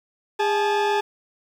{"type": "tone pair together", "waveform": "40% pulse", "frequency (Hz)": [408, 863], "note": ["G#4", "A5"], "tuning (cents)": [-31, -34], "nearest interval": "octave + minor second", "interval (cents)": 1297, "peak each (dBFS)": -21, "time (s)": [0.39, 1.01], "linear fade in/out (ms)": 10, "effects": ["low-pass 4000 Hz 12 dB/octave", "8-bit"]}